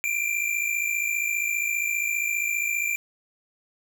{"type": "tone pair together", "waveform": "square", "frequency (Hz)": [2349, 2404], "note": ["D7", "D7"], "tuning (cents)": [0, 40], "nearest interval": "unison", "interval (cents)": 40, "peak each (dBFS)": [-27, -28], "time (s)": [0.04, 2.96], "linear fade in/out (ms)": 0, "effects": ["10-bit"]}